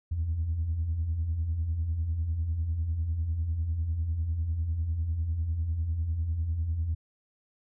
sine beating tone pair, 73.42 / 83.42 Hz, D2 / E2, 0 / +21 cents, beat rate 10 Hz, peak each -35 / -26 dBFS, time 0.11-6.95 s, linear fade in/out 10 ms, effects tanh soft clip ceiling -22 dBFS

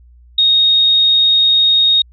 sine tone, 3729 Hz, A#7, in tune, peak -8 dBFS, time 0.38-2.02 s, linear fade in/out 5 ms, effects added 60 Hz sine -41 dBFS peak until 2.12 s

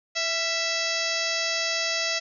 harmonic tone with a mistuned harmonic, 659.3 Hz, E5, in tune, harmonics 1 / 2 / 3 / 4 / 5 / 6 / 7 / 8 / 9 / 10, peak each -33 / -37 / -31 / -32 / -36 / -34 / -33 / -31 / -37 / -37 dBFS, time 0.15-2.2 s, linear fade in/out 20 ms, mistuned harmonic 2, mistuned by +58 cents, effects none

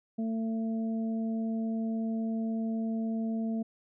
harmonic tone, 224.1 Hz, A3, 32 cents sharp, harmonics 1 / 2 / 3, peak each -29 / -44 / -43 dBFS, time 0.18-3.63 s, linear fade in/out 10 ms, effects none

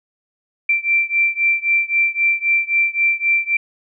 sine beating tone pair, 2349 / 2352.8 Hz, D7 / D7, 0 / +3 cents, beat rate 3.8 Hz, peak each -17 / -18 dBFS, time 0.69-3.57 s, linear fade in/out 5 ms, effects none

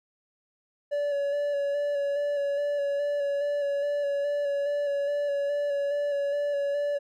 triangle tone with vibrato, 572 Hz, D5, 46 cents flat, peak -23 dBFS, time 0.91-6.99 s, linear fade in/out 20 ms, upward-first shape square, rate 2.4 Hz, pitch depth 20 cents each way, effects none

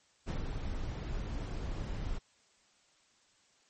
brown noise with ADSR envelope, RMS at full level -32 dBFS, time 0.26-2.19 s, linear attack 31 ms, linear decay 120 ms, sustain -5 dB, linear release 15 ms, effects white hiss -68 dBFS RMS until 3.69 s + MP3 32 kbps

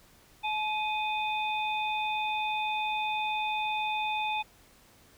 sine tone cluster, 856 / 2497 / 3566 Hz, A5 / D#7 / A7, -48 / +6 / +22 cents, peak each -30 / -33 / -38 dBFS, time 0.43-4.43 s, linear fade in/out 20 ms, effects pink hiss -59 dBFS RMS until 5.17 s

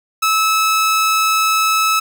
sawtooth tone, 1300 Hz, E6, 24 cents flat, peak -9 dBFS, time 0.22-2 s, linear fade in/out 10 ms, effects none

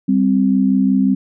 sine tone pair together, 196 / 261.6 Hz, G3 / C4, 0 / 0 cents, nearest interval perfect fourth, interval 500 cents, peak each -14 dBFS, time 0.08-1.15 s, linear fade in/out 10 ms, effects none

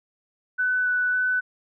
sine tone with vibrato, 1494 Hz, F#6, 16 cents sharp, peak -20 dBFS, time 0.58-1.41 s, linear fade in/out 20 ms, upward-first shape square, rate 1.8 Hz, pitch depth 8 cents each way, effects none

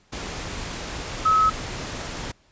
sine tone in noise, 1286 Hz, E6, 43 cents flat, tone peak -15 dBFS, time 1.25-1.5 s, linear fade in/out 10 ms, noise pink, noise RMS -32 dBFS, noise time 0.12-2.32 s, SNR +14 dB, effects pink hiss -60 dBFS RMS until 2.51 s + resampled to 16000 Hz

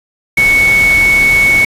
sine tone in noise, 2217 Hz, C#7, in tune, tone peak -6 dBFS, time 0.37-1.65 s, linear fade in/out 5 ms, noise pink, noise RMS -20 dBFS, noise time 0.37-1.65 s, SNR +11 dB, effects resampled to 32000 Hz

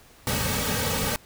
pink noise with comb filter, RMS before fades -26 dBFS, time 0.27-1.16 s, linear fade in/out 0 ms, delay 2.9 ms, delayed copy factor -1, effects pink hiss -53 dBFS RMS until 1.25 s

